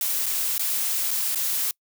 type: noise with dropouts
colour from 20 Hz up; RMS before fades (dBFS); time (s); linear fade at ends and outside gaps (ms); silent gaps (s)
blue; -25; 0.01-1.71; 1; 0.259-0.264 / 0.58-0.594 / 1.108-1.112 / 1.348-1.357
effects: noise-tail reverb RT60 0.1 s tail -26 dB re dry